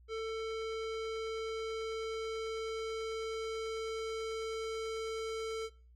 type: tone with low-pass filter sweep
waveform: square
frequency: 445.4 Hz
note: A4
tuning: 21 cents sharp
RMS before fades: -38 dBFS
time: 0.08-5.7 s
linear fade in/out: 50 ms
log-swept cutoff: 4400 to 7200 Hz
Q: 0.84
effects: noise-tail reverb RT60 0.4 s tail -21 dB re dry + added 60 Hz sine -57 dBFS peak until 5.95 s